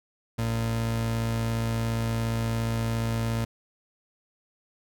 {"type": "tone pair together", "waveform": "30% pulse", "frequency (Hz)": [57.2, 114.4], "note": ["A#1", "A#2"], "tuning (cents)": [-32, -32], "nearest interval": "octave", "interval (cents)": 1200, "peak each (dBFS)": [-32, -24], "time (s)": [0.38, 3.45], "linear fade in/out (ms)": 10, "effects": []}